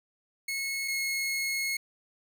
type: tone pair in turn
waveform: sawtooth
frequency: 2184 / 2171 Hz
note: C#7 / C#7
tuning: -26 / -37 cents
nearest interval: unison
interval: 11 cents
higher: first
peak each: -27 / -25 dBFS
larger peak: second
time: 0.48-0.88 / 0.88-1.77 s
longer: second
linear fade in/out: 5 ms
effects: none